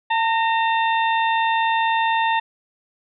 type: harmonic tone with a mistuned harmonic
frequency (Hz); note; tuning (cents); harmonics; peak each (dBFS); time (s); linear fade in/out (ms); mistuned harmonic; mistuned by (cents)
900; A5; +39; 1 / 2 / 3 / 4; -18 / -24 / -28 / -30; 0.1-2.4; 10; 2; +42
effects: none